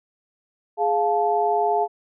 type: tone cluster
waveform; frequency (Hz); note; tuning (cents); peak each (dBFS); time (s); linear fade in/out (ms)
sine; 417.4 / 702 / 871; G#4 / F5 / A5; +9 / +9 / -18; -23 / -21 / -23; 0.77-1.88; 50
effects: none